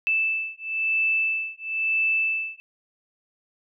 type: beating tone pair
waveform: sine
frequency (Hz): 2637 / 2638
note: E7 / E7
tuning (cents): 0 / +1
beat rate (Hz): 1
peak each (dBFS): -25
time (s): 0.07-2.6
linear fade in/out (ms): 0
effects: none